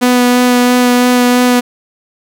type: tone with vibrato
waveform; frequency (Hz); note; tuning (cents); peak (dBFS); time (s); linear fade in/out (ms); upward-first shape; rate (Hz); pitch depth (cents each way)
sawtooth; 246.9; B3; 0; -3; 0.01-1.61; 20; sine; 3; 11
effects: none